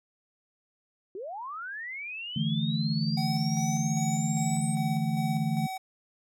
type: linear sweep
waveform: sine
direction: up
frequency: 349.2 to 8380 Hz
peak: -35 dBFS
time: 1.15-4.75 s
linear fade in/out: 2 ms
type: chord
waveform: sine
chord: D suspended second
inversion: none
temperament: equal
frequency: 146.83 / 164.81 / 220 Hz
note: D3 / E3 / A3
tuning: 0 / 0 / 0 cents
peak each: -30 dBFS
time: 2.36-5.67 s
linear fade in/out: 5 ms
type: tone with tremolo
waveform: square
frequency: 757 Hz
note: F#5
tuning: 39 cents sharp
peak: -34 dBFS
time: 3.17-5.78 s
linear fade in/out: 5 ms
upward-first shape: square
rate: 2.5 Hz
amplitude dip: 40%
effects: none